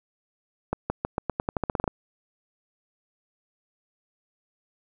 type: accelerating click train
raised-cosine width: 1 ms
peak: -11 dBFS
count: 14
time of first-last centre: 0.73-1.878 s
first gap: 170 ms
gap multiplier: 0.88
effects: none

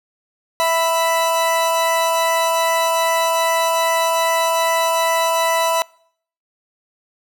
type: tone pair together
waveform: 40% pulse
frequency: 659.3 / 990.2 Hz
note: E5 / B5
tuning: 0 / +4 cents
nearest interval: perfect fifth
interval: 704 cents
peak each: -17 dBFS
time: 0.6-5.82 s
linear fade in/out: 0 ms
effects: noise-tail reverb RT60 0.6 s tail -25 dB re dry

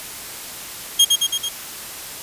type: tone with echo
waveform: sawtooth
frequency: 3244 Hz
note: G#7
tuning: 41 cents flat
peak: -6 dBFS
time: 0.99-1.05 s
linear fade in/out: 10 ms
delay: 110 ms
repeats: 4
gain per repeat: -3 dB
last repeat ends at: 1.49 s
effects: white hiss -33 dBFS RMS until 2.22 s + resampled to 32000 Hz

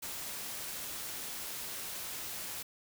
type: noise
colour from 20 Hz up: white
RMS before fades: -41 dBFS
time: 0.02-2.63 s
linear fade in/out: 10 ms
effects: none

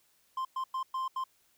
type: tone bursts at uneven times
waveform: triangle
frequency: 1046.5 Hz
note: C6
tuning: in tune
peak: -29 dBFS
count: 5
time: 0.37-0.45 / 0.56-0.64 / 0.74-0.83 / 0.94-1.08 / 1.16-1.24 s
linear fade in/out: 5 ms
effects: white hiss -69 dBFS RMS until 1.57 s

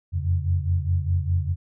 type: tone cluster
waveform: sine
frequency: 86.6 / 91.5 / 138.1 Hz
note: F2 / F#2 / C#3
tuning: -14 / -19 / -6 cents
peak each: -22 / -25 / -30 dBFS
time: 0.12-1.56 s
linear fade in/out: 50 ms
effects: none

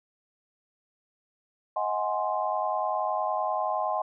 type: chord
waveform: sine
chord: Ab dominant seventh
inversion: second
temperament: equal with one note detuned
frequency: 630.9 / 740 / 830.6 / 1046.5 Hz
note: Eb5 / Gb5 / Ab5 / C6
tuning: +24 / 0 / 0 / 0 cents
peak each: -31 dBFS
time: 1.76-4.02 s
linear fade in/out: 5 ms
effects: none

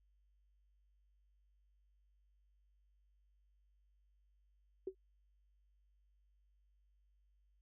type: tone with exponential decay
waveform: sine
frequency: 380 Hz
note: F#4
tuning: 46 cents sharp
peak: -35 dBFS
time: 4.87-4.95 s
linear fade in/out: 5 ms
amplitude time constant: 16 ms
effects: added 50 Hz sine -70 dBFS peak until 7.61 s

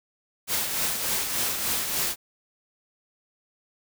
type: noise with tremolo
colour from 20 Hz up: white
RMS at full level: -25 dBFS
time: 0.47-2.16 s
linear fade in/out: 50 ms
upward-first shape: triangle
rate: 3.4 Hz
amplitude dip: 50%
effects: none

